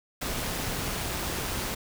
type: noise with amplitude modulation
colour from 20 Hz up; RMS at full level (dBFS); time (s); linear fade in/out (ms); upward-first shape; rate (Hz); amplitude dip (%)
pink; -30; 0.21-1.75; 10; sine; 192; 35
effects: none